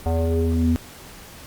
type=tone with low-pass filter sweep; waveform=square; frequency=82.41 Hz; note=E2; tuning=in tune; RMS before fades=-20 dBFS; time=0.06-0.76 s; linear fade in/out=0 ms; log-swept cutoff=730 to 220 Hz; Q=4.1; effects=pink hiss -42 dBFS RMS until 1.46 s + Opus 48 kbps